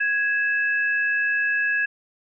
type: tone pair together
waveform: sine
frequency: 1661.2 / 2620 Hz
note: G#6 / E7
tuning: 0 / -11 cents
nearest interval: minor sixth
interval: 789 cents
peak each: -20 / -28 dBFS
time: 0-1.86 s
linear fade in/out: 10 ms
effects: none